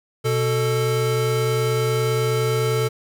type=tone pair together; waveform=square; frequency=123.9 / 441.5 Hz; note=B2 / A4; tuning=+6 / +6 cents; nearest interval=octave + minor seventh; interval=2200 cents; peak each=-22 dBFS; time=0.24-2.89 s; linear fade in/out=20 ms; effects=none